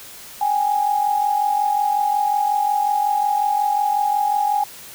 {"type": "tone pair together", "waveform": "sine", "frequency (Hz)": [784, 829.5], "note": ["G5", "G#5"], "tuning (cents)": [0, -2], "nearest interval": "minor second", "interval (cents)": 98, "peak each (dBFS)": [-23, -17], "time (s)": [0.41, 4.64], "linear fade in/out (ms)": 5, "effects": ["white hiss -39 dBFS RMS until 4.94 s"]}